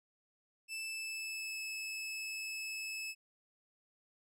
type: tone with pitch glide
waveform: sawtooth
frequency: 2641 to 2602 Hz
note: E7 to E7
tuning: +3 to -23 cents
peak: -36 dBFS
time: 0.68-3.15 s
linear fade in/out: 50 ms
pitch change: -26 cents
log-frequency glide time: 0.82-1.6 s
effects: low-pass 12000 Hz 12 dB/octave